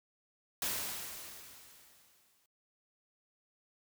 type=noise with exponential decay; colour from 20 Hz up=white; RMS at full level=-34 dBFS; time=0.62-2.46 s; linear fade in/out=2 ms; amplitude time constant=400 ms; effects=noise-tail reverb RT60 0.1 s tail -25 dB re dry